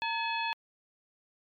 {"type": "harmonic tone with a mistuned harmonic", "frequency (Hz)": 854, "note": "G#5", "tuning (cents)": 48, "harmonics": [1, 2, 3, 4, 5], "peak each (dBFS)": [-32, -38, -35, -40, -43], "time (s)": [0.02, 0.53], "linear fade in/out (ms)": 0, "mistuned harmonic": 1, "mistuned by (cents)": 120, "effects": ["MP3 96 kbps"]}